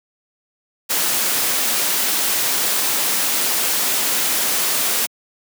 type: noise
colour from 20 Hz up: white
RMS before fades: -19 dBFS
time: 0.89-5.07 s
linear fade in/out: 20 ms
effects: high-pass 200 Hz 12 dB/octave